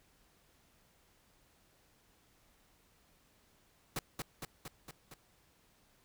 pink noise with echo, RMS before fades -37 dBFS, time 3.96-3.99 s, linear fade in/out 2 ms, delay 230 ms, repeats 5, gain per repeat -3 dB, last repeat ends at 5.14 s, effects pink hiss -69 dBFS RMS until 6.04 s

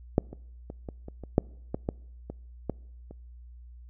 clicks, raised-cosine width 2 ms, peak -7 / -27 / -25 / -23 / -27 / -27 / -6 / -16 / -14 / -23 / -15 / -30 dBFS, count 12, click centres 0.181 / 0.33 / 0.701 / 0.888 / 1.084 / 1.237 / 1.381 / 1.745 / 1.889 / 2.3 / 2.697 / 3.11 s, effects noise-tail reverb RT60 0.8 s tail -26 dB re dry + added 60 Hz sine -45 dBFS peak until 3.89 s

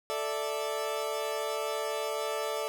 30% pulse chord, A suspended fourth, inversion none, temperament equal, 440 / 587.3 / 659.3 Hz, A4 / D5 / E5, 0 / 0 / 0 cents, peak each -32 / -32 / -35 dBFS, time 0.1-2.68 s, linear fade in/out 0 ms, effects none

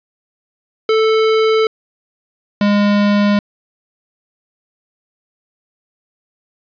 square tone pair in turn, 440 / 204.8 Hz, A4 / G#3, 0 / -24 cents, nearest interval octave + minor second, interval 1324 cents, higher first, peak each -11 dBFS, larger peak neither, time 0.89-1.67 / 2.61-3.39 s, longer neither, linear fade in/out 2 ms, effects resampled to 11025 Hz + 8-bit

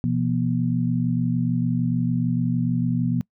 sine tone cluster, 123.9 / 170.6 / 241.4 Hz, B2 / F3 / B3, +6 / -40 / -39 cents, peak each -24 dBFS, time 0.04-3.21 s, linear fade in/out 0 ms, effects noise-tail reverb RT60 0.1 s tail -25 dB re dry

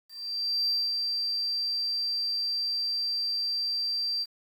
sine tone with ADSR envelope, 4699 Hz, D8, in tune, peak -22 dBFS, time 0.08-4.26 s, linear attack 600 ms, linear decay 230 ms, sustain -4 dB, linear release 41 ms, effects tanh soft clip ceiling -21 dBFS + 9-bit

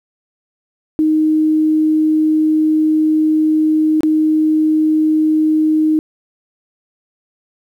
sine tone with dropouts, 311.1 Hz, D#4, in tune, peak -10 dBFS, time 0.99-5.99 s, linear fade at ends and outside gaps 0 ms, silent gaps 4.007-4.033 s, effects 8-bit

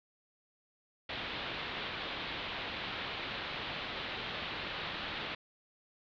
white low-pass noise, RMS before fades -40 dBFS, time 1.09-5.35 s, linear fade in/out 5 ms, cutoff 3900 Hz, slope 48 dB/octave, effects none

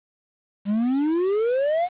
triangle exponential sweep, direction up, 196 to 740 Hz, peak -17 dBFS, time 0.65-1.89 s, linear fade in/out 50 ms, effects resampled to 8000 Hz + 8-bit

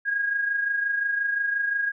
sine tone pair together, 1635.5 / 1661.2 Hz, G#6 / G#6, -27 / 0 cents, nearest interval unison, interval 27 cents, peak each -23 / -32 dBFS, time 0.05-1.92 s, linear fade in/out 20 ms, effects none

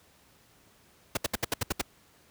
pink noise bursts, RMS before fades -27 dBFS, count 8, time 1.15-1.815 s, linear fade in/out 5 ms, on 21 ms, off 71 ms, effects pink hiss -61 dBFS RMS until 2.3 s + high-pass 60 Hz 12 dB/octave

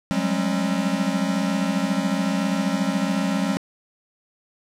square tone cluster, 180.7 / 194 / 208.4 / 270.3 Hz, F#3 / G3 / G#3 / C#4, -41 / -18 / +6 / -44 cents, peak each -27 dBFS, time 0.11-3.57 s, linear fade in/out 0 ms, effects low-pass 9000 Hz 12 dB/octave + 9-bit

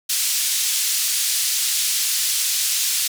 white band-pass noise, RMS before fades -21 dBFS, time 0.09-3.08 s, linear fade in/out 10 ms, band 3300 to 10000 Hz, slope 12 dB/octave, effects none

